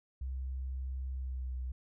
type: tone with pitch glide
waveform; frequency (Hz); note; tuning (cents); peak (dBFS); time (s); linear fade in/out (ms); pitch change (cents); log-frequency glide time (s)
sine; 65.2 to 63.2; C2 to B1; -5 to +41; -35; 0.21-1.72; 5; -54; 1.16-1.57
effects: none